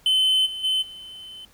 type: tone with level steps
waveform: triangle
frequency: 3055 Hz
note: G7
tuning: 45 cents flat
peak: -15 / -28 / -18 / -36 dBFS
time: 0.06-1.45 s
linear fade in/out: 2 ms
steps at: 0.45 / 0.63 / 0.81 s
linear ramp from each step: 20 ms
effects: pink hiss -56 dBFS RMS until 1.53 s